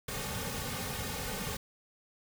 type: noise with comb filter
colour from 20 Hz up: pink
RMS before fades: -37 dBFS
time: 0.08-1.57 s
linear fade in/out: 5 ms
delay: 3 ms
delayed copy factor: -0.9
effects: none